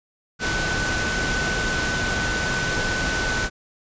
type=tone in noise; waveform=sine; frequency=1504 Hz; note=F#6; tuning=28 cents sharp; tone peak=-25 dBFS; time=0.39-3.5 s; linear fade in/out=50 ms; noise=pink; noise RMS=-25 dBFS; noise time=0.39-3.5 s; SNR=-3 dB; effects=resampled to 16000 Hz